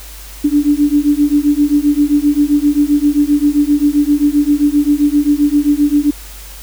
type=beating tone pair; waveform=sine; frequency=288.3 / 295.9 Hz; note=D4 / D4; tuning=-32 / +13 cents; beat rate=7.6 Hz; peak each=-12 dBFS; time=0.44-6.11 s; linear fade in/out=10 ms; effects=added 50 Hz sine -32 dBFS peak until 6.62 s + white hiss -35 dBFS RMS until 6.62 s